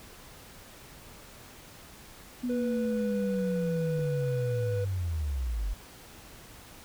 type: linear sweep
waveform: sine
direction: down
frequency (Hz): 248.5 to 44.03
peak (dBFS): -28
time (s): 2.43-5.74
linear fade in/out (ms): 10
type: tone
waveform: triangle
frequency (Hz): 491.7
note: B4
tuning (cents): -8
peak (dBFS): -29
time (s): 2.49-4.85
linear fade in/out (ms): 10
type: clicks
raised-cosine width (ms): 2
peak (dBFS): -34 / -32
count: 2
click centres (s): 3.984 / 3.993
effects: pink hiss -50 dBFS RMS until 6.84 s